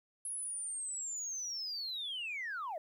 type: linear sweep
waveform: sine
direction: down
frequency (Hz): 10630 to 587.3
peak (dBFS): -36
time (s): 0.25-2.78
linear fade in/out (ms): 2
effects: tanh soft clip ceiling -34 dBFS + 12-bit